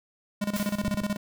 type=tone with tremolo; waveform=square; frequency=205.1 Hz; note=G#3; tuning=21 cents flat; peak=-25 dBFS; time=0.41-1.17 s; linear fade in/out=10 ms; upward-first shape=square; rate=16 Hz; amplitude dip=80%
type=noise with exponential decay; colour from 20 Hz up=white; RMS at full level=-34 dBFS; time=0.56-1.01 s; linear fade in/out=0 ms; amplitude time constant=97 ms
type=clicks; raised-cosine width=5 ms; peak=-26 / -18 / -22 / -26 dBFS; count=4; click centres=0.838 / 0.882 / 0.945 / 1.017 s
effects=none